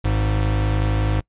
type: tone pair together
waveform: square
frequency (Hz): 52.56 / 103.83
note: G#1 / G#2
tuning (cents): +21 / 0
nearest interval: octave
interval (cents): 1179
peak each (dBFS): -21 / -21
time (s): 0.04-1.21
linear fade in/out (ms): 10
effects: noise-tail reverb RT60 0.1 s tail -24 dB re dry + resampled to 8000 Hz